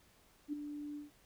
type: tone with ADSR envelope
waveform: sine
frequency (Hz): 293.7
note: D4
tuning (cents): 0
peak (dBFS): -33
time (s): 0.48-1.11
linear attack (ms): 49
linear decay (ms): 9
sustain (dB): -8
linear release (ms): 150
effects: pink hiss -67 dBFS RMS until 1.25 s